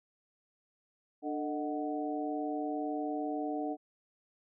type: harmonic tone with a mistuned harmonic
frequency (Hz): 148.5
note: D3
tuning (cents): +20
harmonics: 2 / 3 / 4 / 5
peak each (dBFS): -35 / -41 / -41 / -38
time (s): 1.22-3.77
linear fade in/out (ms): 50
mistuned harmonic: 4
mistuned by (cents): +76
effects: none